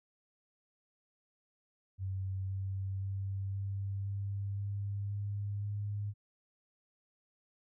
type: tone with pitch steps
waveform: sine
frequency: 95.5 / 96.5 / 97.51 / 98.53 / 99.56 / 100.6 / 101.65 / 102.71 Hz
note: G2 / G2 / G2 / G2 / G2 / G2 / G#2 / G#2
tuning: -45 / -27 / -9 / +9 / +27 / +45 / -37 / -19 cents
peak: -34 dBFS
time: 1.98-6.14 s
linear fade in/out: 50 ms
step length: 520 ms
effects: none